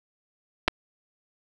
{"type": "clicks", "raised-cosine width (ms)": 0.3, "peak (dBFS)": -5, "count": 2, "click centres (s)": [0.679, 0.682], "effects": []}